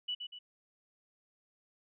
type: tone with echo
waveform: sine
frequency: 2956 Hz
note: F#7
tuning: 2 cents flat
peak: -33 dBFS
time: 0.08-0.15 s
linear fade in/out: 10 ms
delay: 120 ms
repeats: 2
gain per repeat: -6 dB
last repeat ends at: 0.39 s
effects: none